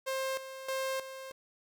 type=tone with tremolo; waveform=sawtooth; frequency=530 Hz; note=C5; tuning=22 cents sharp; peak=-28 dBFS; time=0.06-1.32 s; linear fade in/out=20 ms; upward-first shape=square; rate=1.6 Hz; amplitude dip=70%; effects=none